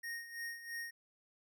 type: tone with tremolo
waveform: square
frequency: 1859 Hz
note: A#6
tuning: 5 cents flat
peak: -40 dBFS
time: 0.03-0.91 s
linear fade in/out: 10 ms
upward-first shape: sine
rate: 3 Hz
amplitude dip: 70%
effects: none